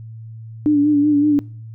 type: tone with vibrato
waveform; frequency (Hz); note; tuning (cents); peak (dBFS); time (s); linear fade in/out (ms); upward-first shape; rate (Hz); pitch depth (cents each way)
sine; 293.6; D4; 0; -11; 0.66-1.39; 0; sine; 5.3; 45
effects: noise-tail reverb RT60 0.5 s tail -24 dB re dry + added 112 Hz sine -32 dBFS peak until 1.74 s